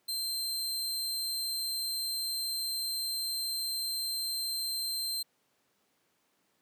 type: tone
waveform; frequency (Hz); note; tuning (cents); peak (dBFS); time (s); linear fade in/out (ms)
sawtooth; 4133; C8; -22; -29; 0.08-5.23; 10
effects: pink hiss -73 dBFS RMS until 6.61 s + high-pass 200 Hz 12 dB/octave